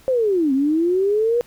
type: linear two-way sweep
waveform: sine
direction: down then up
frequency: 536 to 260.1 to 487 Hz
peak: -15 dBFS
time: 0.08-1.41 s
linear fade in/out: 0 ms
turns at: 0.53 s
effects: pink hiss -51 dBFS RMS until 1.46 s